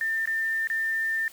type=tone with dropouts; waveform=sine; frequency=1796 Hz; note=A6; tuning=35 cents sharp; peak=-24 dBFS; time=0.01-1.28 s; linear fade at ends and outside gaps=1 ms; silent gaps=0.256-0.274 / 0.673-0.7 s; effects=white hiss -50 dBFS RMS until 1.32 s